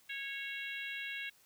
harmonic tone, 550 Hz, C#5, 14 cents flat, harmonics 3 / 4 / 5 / 6 / 7, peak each -44 / -43 / -44 / -49 / -51 dBFS, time 0.09-1.3 s, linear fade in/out 10 ms, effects white hiss -66 dBFS RMS until 1.45 s

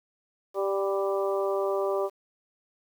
harmonic tone with a mistuned harmonic, 196 Hz, G3, in tune, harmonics 2 / 3 / 4 / 5 / 6, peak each -27 / -29 / -37 / -37 / -36 dBFS, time 0.54-2.1 s, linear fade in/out 50 ms, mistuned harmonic 5, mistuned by +17 cents, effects 9-bit

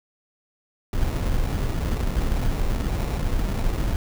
brown noise with sample-and-hold, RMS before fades -23 dBFS, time 0.93-3.96 s, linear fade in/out 2 ms, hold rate 1575 Hz, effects none

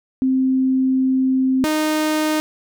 sine / sawtooth tone pair in turn, 261.6 / 308.6 Hz, C4 / D#4, 0 / -14 cents, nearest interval minor third, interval 286 cents, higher second, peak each -14 / -13 dBFS, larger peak second, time 0.22-1.64 / 1.64-2.4 s, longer first, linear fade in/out 0 ms, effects none

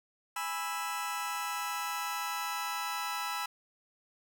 sawtooth chord, E major, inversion first, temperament just, 824.1 / 988.9 / 1318.5 Hz, G#5 / B5 / E6, -14 / +2 / 0 cents, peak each -36 / -34 / -33 dBFS, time 0.36-3.46 s, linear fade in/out 5 ms, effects none

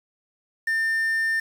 triangle tone with quantisation, 1800 Hz, A6, 39 cents sharp, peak -19 dBFS, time 0.67-1.4 s, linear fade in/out 5 ms, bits 7, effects none

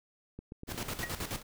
clicks, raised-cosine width 3 ms, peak -30 dBFS, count 5, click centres 0.39 / 0.521 / 0.634 / 0.691 / 0.746 s
pink noise with tremolo, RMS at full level -36 dBFS, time 0.67-1.43 s, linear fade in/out 50 ms, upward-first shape square, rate 9.4 Hz, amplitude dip 65%
sine tone with exponential decay, 1900 Hz, A#6, 33 cents sharp, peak -30 dBFS, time 1.03-1.14 s, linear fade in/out 1 ms, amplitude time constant 23 ms
effects none

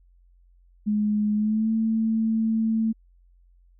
sine tone with pitch glide, 210.1 to 222.6 Hz, G#3 to A3, +20 to +20 cents, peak -20 dBFS, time 0.86-2.93 s, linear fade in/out 20 ms, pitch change +100 cents, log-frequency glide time 1.35-1.71 s, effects added 44 Hz sine -54 dBFS peak until 3.79 s

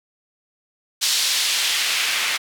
white noise with band-pass filter sweep, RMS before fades -21 dBFS, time 1.01-2.38 s, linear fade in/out 20 ms, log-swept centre 4500 to 2200 Hz, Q 1.2, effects none

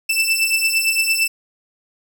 sawtooth beating tone pair, 2649 / 2657.8 Hz, E7 / E7, +8 / +14 cents, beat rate 8.8 Hz, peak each -16 / -15 dBFS, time 0.09-1.28 s, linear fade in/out 10 ms, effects none

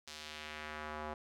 square tone with band-pass filter sweep, 76.3 Hz, D#2, 33 cents flat, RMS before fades -45 dBFS, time 0.07-1.14 s, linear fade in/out 5 ms, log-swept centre 5000 to 860 Hz, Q 1.2, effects none

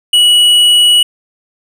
triangle tone with hard clipping, 2930 Hz, F#7, 18 cents flat, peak -6 dBFS, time 0.13-1.03 s, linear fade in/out 5 ms, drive 10 dB, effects none

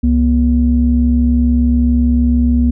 sine tone pair together, 67.71 / 240.9 Hz, C#2 / B3, -40 / -43 cents, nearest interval octave + minor seventh, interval 2197 cents, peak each -11 dBFS, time 0.03-2.71 s, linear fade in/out 10 ms, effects tanh soft clip ceiling -1 dBFS

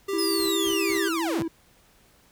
square tone, 394.7 Hz, G4, 12 cents sharp, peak -27 dBFS, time 0.08-1.09 s, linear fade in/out 10 ms
triangle tone with vibrato, 329.6 Hz, E4, in tune, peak -24 dBFS, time 0.13-1.48 s, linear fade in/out 5 ms, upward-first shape square, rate 14 Hz, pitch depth 27 cents each way
sawtooth linear sweep, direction down, 5200 to 69.4 Hz, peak -24 dBFS, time 0.18-1.43 s, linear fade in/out 10 ms
pink noise bursts, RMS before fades -44 dBFS, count 3, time 0.39-0.987 s, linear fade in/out 10 ms, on 99 ms, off 150 ms
effects pink hiss -59 dBFS RMS until 2.31 s

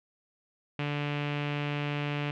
sawtooth tone with low-pass filter, 145.8 Hz, D3, 12 cents flat, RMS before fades -32 dBFS, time 0.79-2.31 s, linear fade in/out 2 ms, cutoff 2700 Hz, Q 3.2, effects none

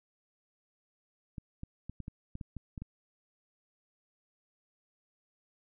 clicks, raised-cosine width 5 ms, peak -28 dBFS, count 10, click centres 1.382 / 1.634 / 1.896 / 2.003 / 2.081 / 2.354 / 2.412 / 2.567 / 2.778 / 2.82 s, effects none

